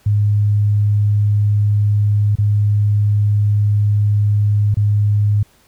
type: tone with dropouts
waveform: sine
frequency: 103.7 Hz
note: G#2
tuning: 2 cents flat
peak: -11 dBFS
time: 0.06-5.43 s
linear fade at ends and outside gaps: 5 ms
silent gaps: 2.355-2.385 / 4.744-4.769 s
effects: pink hiss -53 dBFS RMS until 5.67 s